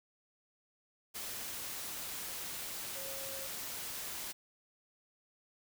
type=tone in noise; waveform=sine; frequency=542 Hz; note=C#5; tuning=39 cents flat; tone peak=-47 dBFS; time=2.95-3.48 s; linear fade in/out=20 ms; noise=white; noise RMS=-42 dBFS; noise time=1.14-4.33 s; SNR=-8 dB; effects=none